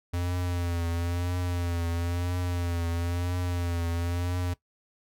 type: tone with vibrato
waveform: square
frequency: 87 Hz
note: F2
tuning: 6 cents flat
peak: -28 dBFS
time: 0.13-4.54 s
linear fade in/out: 10 ms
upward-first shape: triangle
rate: 1 Hz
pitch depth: 56 cents each way
effects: noise-tail reverb RT60 0.1 s tail -17 dB re dry